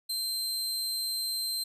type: tone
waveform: sawtooth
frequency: 4128 Hz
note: C8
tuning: 24 cents flat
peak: -27 dBFS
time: 0.09-1.64 s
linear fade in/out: 10 ms
effects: resampled to 32000 Hz